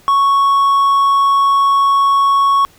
triangle tone, 1108.7 Hz, C#6, in tune, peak -7 dBFS, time 0.08-2.65 s, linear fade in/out 0 ms, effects pink hiss -48 dBFS RMS until 2.78 s

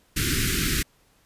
pink band-stop noise, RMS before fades -24 dBFS, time 0.16-0.83 s, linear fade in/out 10 ms, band 380 to 1400 Hz, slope 48 dB/octave, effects pink hiss -62 dBFS RMS until 1.25 s + resampled to 32000 Hz

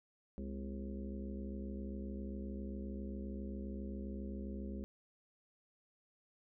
harmonic tone with a mistuned harmonic, 67.5 Hz, C#2, 45 cents flat, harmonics 1 / 3 / 4 / 5 / 6 / 7 / 8, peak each -44 / -44 / -51 / -52 / -53 / -62 / -56 dBFS, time 0.38-4.84 s, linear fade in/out 0 ms, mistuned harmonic 4, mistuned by -100 cents, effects none

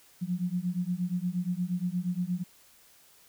sine beating tone pair, 174.61 / 183.11 Hz, F3 / F#3, 0 / -18 cents, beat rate 8.5 Hz, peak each -31 dBFS, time 0.21-2.44 s, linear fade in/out 20 ms, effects white hiss -59 dBFS RMS until 3.28 s

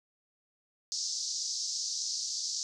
pink band-pass noise, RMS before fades -35 dBFS, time 0.92-2.63 s, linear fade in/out 0 ms, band 4600 to 6600 Hz, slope 48 dB/octave, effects none

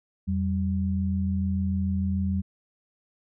sine tone pair together, 85.8 / 192.61 Hz, F2 / G3, -30 / -30 cents, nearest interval octave + major second, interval 1400 cents, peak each -26 dBFS, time 0.27-2.42 s, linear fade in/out 20 ms, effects none

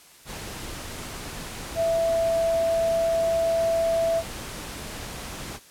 sine tone in noise, 663 Hz, E5, 10 cents sharp, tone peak -20 dBFS, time 1.75-4.23 s, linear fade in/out 50 ms, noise pink, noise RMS -36 dBFS, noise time 0.25-5.6 s, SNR +13 dB, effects white hiss -51 dBFS RMS until 5.7 s + low-pass 12000 Hz 12 dB/octave

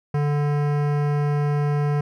sine tone with hard clipping, 146.2 Hz, D3, 7 cents flat, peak -21 dBFS, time 0.14-2.01 s, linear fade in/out 5 ms, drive 18 dB, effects none

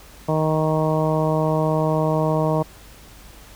harmonic tone, 156.4 Hz, D#3, 9 cents sharp, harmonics 1 / 2 / 3 / 4 / 5 / 6 / 7, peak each -21 / -26 / -25 / -23 / -31 / -28 / -31 dBFS, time 0.28-2.63 s, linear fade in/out 10 ms, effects added 50 Hz sine -46 dBFS peak until 3.55 s + pink hiss -46 dBFS RMS until 3.55 s

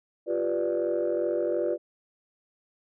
sine chord, G dominant seventh, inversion third, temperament equal, 349.2 / 392 / 493.9 / 587.3 Hz, F4 / G4 / B4 / D5, 0 / 0 / 0 / 0 cents, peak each -28 / -32 / -29 / -28 dBFS, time 0.26-1.78 s, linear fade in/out 50 ms, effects tanh soft clip ceiling -18 dBFS

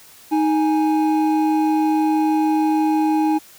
triangle tone pair together, 312.3 / 830.6 Hz, D#4 / G#5, +7 / 0 cents, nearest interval octave + perfect fourth, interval 1693 cents, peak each -14 / -19 dBFS, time 0.31-3.39 s, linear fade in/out 20 ms, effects white hiss -46 dBFS RMS until 3.58 s

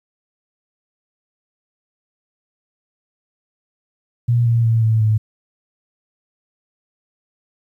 sine tone with pitch steps, 119.3 / 116.51 / 113.78 / 111.12 / 108.52 Hz, A#2 / A#2 / A#2 / A2 / A2, +41 / 0 / -42 / +18 / -23 cents, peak -12 dBFS, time 4.28-5.18 s, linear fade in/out 10 ms, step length 180 ms, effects 9-bit

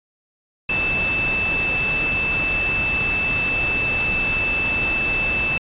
sine tone in noise, 2637 Hz, E7, in tune, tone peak -19 dBFS, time 0.69-5.58 s, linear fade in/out 5 ms, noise pink, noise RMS -27 dBFS, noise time 0.69-5.58 s, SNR +5 dB, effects resampled to 8000 Hz

